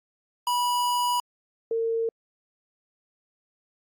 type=tone pair in turn; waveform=square / sine; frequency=977 / 455.5 Hz; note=B5 / A#4; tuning=-19 / -40 cents; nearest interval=octave + minor second; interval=1321 cents; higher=first; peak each=-23 dBFS; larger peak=neither; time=0.47-1.2 / 1.71-2.09 s; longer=first; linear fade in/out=2 ms; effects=AAC 64 kbps